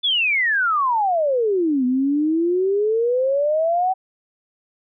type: exponential two-way sweep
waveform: sine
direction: down then up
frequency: 3529 to 246.9 to 766 Hz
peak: -16 dBFS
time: 0.03-3.94 s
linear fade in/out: 20 ms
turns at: 1.85 s
effects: none